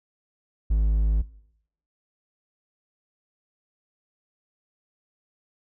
triangle tone, 52.9 Hz, G#1, 33 cents sharp, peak -16 dBFS, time 0.7-1.22 s, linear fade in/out 10 ms, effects noise-tail reverb RT60 0.7 s tail -19 dB re dry

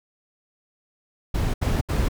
brown noise bursts, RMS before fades -22 dBFS, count 3, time 1.34-2.086 s, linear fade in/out 10 ms, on 200 ms, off 73 ms, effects none

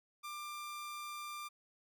sawtooth tone, 1189 Hz, D6, 21 cents sharp, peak -39 dBFS, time 0.23-1.49 s, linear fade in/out 20 ms, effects none

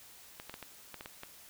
clicks, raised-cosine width 0.3 ms, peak -27 dBFS, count 8, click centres 0.399 / 0.496 / 0.541 / 0.627 / 0.943 / 1.009 / 1.059 / 1.234 s, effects white hiss -55 dBFS RMS until 1.49 s

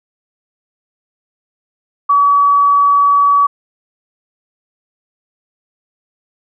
sine tone, 1139 Hz, C#6, 47 cents sharp, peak -7 dBFS, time 2.09-3.47 s, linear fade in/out 10 ms, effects none

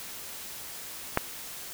click, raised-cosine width 0.5 ms, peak -7 dBFS, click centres 1.174 s, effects white hiss -41 dBFS RMS until 1.73 s

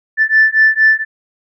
sine beating tone pair, 1758 / 1762.3 Hz, A6 / A6, -2 / +2 cents, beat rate 4.3 Hz, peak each -10 dBFS, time 0.17-1.05 s, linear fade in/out 50 ms, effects tanh soft clip ceiling -1 dBFS

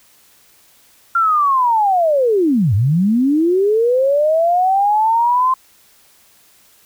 sine linear two-way sweep, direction down then up, 1388 to 92.5 to 1048 Hz, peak -11 dBFS, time 1.15-5.54 s, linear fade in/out 5 ms, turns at 2.74 s, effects white hiss -51 dBFS RMS until 6.85 s

